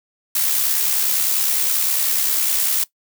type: noise with amplitude modulation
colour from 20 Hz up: blue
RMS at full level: -17 dBFS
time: 0.35-2.84 s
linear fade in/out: 5 ms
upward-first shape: sine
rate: 69.9 Hz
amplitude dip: 40%
effects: noise-tail reverb RT60 0.1 s tail -19 dB re dry